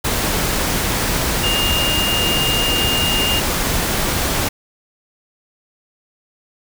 sine tone in noise, 2825 Hz, F7, 19 cents sharp, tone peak -18 dBFS, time 1.43-3.4 s, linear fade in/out 10 ms, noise pink, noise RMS -19 dBFS, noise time 0.04-4.49 s, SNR -2 dB, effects none

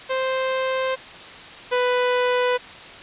sawtooth tone pair in turn, 523 / 495.9 Hz, C5 / B4, -1 / +7 cents, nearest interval minor second, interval 92 cents, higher first, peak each -17 / -14 dBFS, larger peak second, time 0.09-0.96 / 1.71-2.58 s, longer neither, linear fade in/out 20 ms, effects white hiss -39 dBFS RMS until 3.02 s + resampled to 8000 Hz

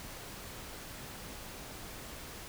silence, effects pink hiss -46 dBFS RMS until 2.48 s

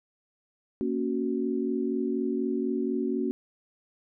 sine chord, F# major, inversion first, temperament equal, 233.1 / 277.2 / 370 Hz, A#3 / C#4 / F#4, 0 / 0 / 0 cents, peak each -30 dBFS, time 0.81-3.31 s, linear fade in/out 0 ms, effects none

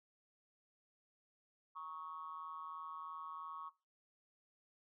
sine tone with amplitude modulation, 1108.7 Hz, C#6, in tune, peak -40 dBFS, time 1.75-3.7 s, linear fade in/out 20 ms, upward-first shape sine, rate 163 Hz, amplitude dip 95%, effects noise-tail reverb RT60 0.3 s tail -20 dB re dry + tanh soft clip ceiling -36 dBFS

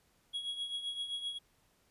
triangle tone with tremolo, 3322 Hz, G#7, in tune, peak -32 dBFS, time 0.33-1.39 s, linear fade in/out 20 ms, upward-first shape triangle, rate 7.7 Hz, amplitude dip 70%, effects pink hiss -71 dBFS RMS until 1.9 s + resampled to 32000 Hz

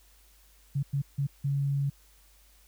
sine tone bursts at uneven times, 140 Hz, C#3, 18 cents sharp, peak -25 dBFS, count 4, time 0.75-0.83 / 0.93-1.02 / 1.18-1.27 / 1.44-1.9 s, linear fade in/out 10 ms, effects added 50 Hz sine -59 dBFS peak until 2.67 s + white hiss -62 dBFS RMS until 2.67 s

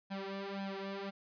sawtooth tone with flanger, 196 Hz, G3, in tune, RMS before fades -41 dBFS, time 0.1-1.11 s, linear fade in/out 20 ms, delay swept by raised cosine 1.2 to 3.4 ms, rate 1.9 Hz, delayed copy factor +1, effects resampled to 11025 Hz

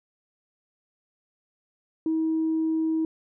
sine tone, 320 Hz, D#4, 49 cents sharp, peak -21 dBFS, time 2.06-3.05 s, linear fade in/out 2 ms, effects tanh soft clip ceiling -18 dBFS

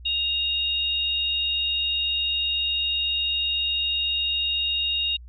sine tone pair together, 2806 / 3746 Hz, F7 / A#7, +8 / +8 cents, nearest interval perfect fourth, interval 500 cents, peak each -25 dBFS, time 0.05-5.17 s, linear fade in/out 10 ms, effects added 60 Hz sine -40 dBFS peak until 5.28 s

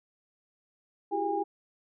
sine tone cluster, 334.8 / 379.5 / 405.5 / 812 Hz, E4 / F#4 / G#4 / G#5, +27 / +44 / -41 / -39 cents, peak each -34 / -36 / -33 / -30 dBFS, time 1.11-1.44 s, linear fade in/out 20 ms, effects none

